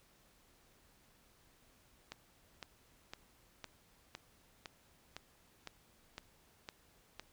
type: click train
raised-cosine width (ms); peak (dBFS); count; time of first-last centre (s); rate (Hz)
0.2; -27; 11; 2.12-7.196; 1.97
effects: pink hiss -68 dBFS RMS until 7.32 s